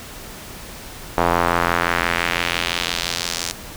square tone with band-pass filter sweep, 42.94 Hz, F1, 29 cents flat, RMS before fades -21 dBFS, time 1.17-3.52 s, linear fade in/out 10 ms, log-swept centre 870 to 6300 Hz, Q 1.4, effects pink hiss -36 dBFS RMS until 3.76 s

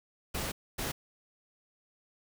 pink noise bursts at uneven times, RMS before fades -35 dBFS, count 2, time 0.34-0.52 / 0.78-0.92 s, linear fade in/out 10 ms, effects none

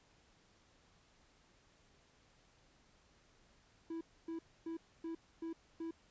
triangle tone bursts, 328.9 Hz, E4, 4 cents flat, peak -38 dBFS, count 6, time 3.9-5.91 s, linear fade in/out 5 ms, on 110 ms, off 270 ms, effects pink hiss -69 dBFS RMS until 6.1 s + resampled to 16000 Hz

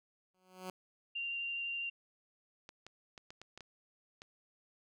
10% pulse tone with exponential growth, 185 Hz, F#3, in tune, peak -31 dBFS, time 0.34-0.7 s, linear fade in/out 2 ms, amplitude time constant 77 ms
sine tone with vibrato, 2776 Hz, F7, 11 cents flat, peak -36 dBFS, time 1.15-1.9 s, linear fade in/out 10 ms, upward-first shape triangle, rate 12 Hz, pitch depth 9 cents each way
clicks, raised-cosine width 0.2 ms, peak -32 dBFS, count 8, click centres 2.691 / 2.866 / 3.178 / 3.305 / 3.416 / 3.576 / 3.607 / 4.219 s
effects none

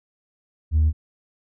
triangle tone with tanh clipping, 77.78 Hz, D#2, in tune, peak -15 dBFS, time 0.71-0.93 s, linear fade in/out 50 ms, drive 6 dB, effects none

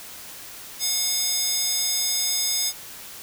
square tone with high-pass filter, 722 Hz, F#5, 43 cents flat, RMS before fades -24 dBFS, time 0.79-2.73 s, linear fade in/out 50 ms, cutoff 5200 Hz, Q 2, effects white hiss -40 dBFS RMS until 3.22 s

